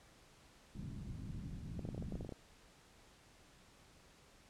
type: low-pass noise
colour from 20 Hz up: white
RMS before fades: -46 dBFS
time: 0.75-2.27 s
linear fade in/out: 2 ms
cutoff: 200 Hz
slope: 24 dB/octave
type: clicks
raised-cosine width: 2 ms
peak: -32 dBFS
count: 12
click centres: 1.793 / 1.852 / 1.889 / 1.947 / 1.979 / 2.025 / 2.123 / 2.155 / 2.209 / 2.248 / 2.292 / 2.323 s
effects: pink hiss -64 dBFS RMS until 4.49 s + low-pass 9000 Hz 12 dB/octave